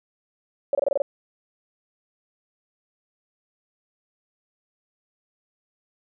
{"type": "tone bursts", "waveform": "sine", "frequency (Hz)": 562, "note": "C#5", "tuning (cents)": 24, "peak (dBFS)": -17, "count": 7, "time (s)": [0.73, 1.02], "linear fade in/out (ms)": 2, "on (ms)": 20, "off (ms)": 25, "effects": []}